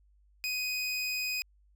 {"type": "tone", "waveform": "25% pulse", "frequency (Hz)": 2500, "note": "D#7", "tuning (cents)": 8, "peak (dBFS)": -27, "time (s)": [0.44, 1.42], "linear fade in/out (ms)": 0, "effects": ["added 50 Hz sine -61 dBFS peak until 1.75 s"]}